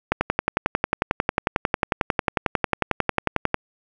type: click train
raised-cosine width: 0.5 ms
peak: -3 dBFS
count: 39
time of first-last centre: 0.12-3.543 s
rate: 11.1 Hz
effects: none